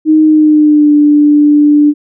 sine tone with pitch glide, 311.1 to 295 Hz, D#4 to D4, 0 to +8 cents, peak -3 dBFS, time 0.05-1.94 s, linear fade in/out 50 ms, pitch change -92 cents, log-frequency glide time 0.23-0.93 s, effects none

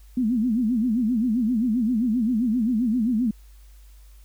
sine tone with vibrato, 233.1 Hz, A#3, in tune, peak -19 dBFS, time 0.17-3.31 s, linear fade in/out 5 ms, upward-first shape sine, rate 7.6 Hz, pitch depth 180 cents each way, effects added 50 Hz sine -45 dBFS peak until 4.24 s + white hiss -60 dBFS RMS until 4.24 s

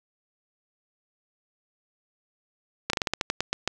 slowing click train, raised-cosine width 0.2 ms, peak -7 dBFS, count 11, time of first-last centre 2.9-3.676 s, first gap 33 ms, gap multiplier 1.18, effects none

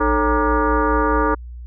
sine tone with frequency modulation, 440.7 Hz, A4, 3 cents sharp, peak -14 dBFS, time 0-1.35 s, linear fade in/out 10 ms, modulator 248 Hz, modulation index 3.8, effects added 60 Hz sine -31 dBFS peak until 1.66 s

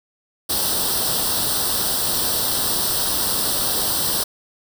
white noise with comb filter, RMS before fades -21 dBFS, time 0.49-4.24 s, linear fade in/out 10 ms, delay 0.22 ms, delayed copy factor +0.8, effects none

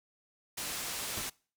white low-pass noise, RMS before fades -38 dBFS, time 0.57-1.3 s, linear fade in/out 10 ms, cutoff 11000 Hz, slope 12 dB/octave
pink noise with exponential decay, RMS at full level -35 dBFS, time 1.17-1.32 s, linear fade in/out 1 ms, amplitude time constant 32 ms
effects noise-tail reverb RT60 0.4 s tail -24 dB re dry

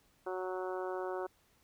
harmonic tone, 185 Hz, F#3, in tune, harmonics 2 / 3 / 4 / 5 / 6 / 7 / 8, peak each -38 / -42 / -44 / -46 / -48 / -49 / -50 dBFS, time 0.26-1.27 s, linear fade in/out 10 ms, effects pink hiss -70 dBFS RMS until 1.63 s

